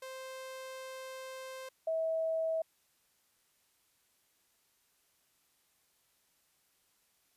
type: tone pair in turn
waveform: sawtooth / sine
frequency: 523.3 / 647 Hz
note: C5 / E5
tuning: 0 / -32 cents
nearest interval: major third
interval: 368 cents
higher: second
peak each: -39 / -30 dBFS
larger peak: second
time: 0.02-1.69 / 1.87-2.62 s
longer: first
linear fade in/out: 5 ms
effects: white hiss -73 dBFS RMS until 7.36 s + resampled to 32000 Hz